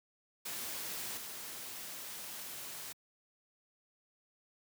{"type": "noise with level steps", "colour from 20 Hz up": "white", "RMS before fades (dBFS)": [-41, -45], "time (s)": [0.45, 2.93], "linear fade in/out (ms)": 10, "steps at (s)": 1.17, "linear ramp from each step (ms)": 5, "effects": ["high-pass 100 Hz 12 dB/octave"]}